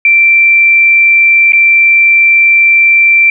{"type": "tone with dropouts", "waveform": "sine", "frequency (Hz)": 2349, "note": "D7", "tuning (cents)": 0, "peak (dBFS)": -3, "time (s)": [0.05, 3.3], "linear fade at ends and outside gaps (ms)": 2, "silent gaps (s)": [1.522, 1.532], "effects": []}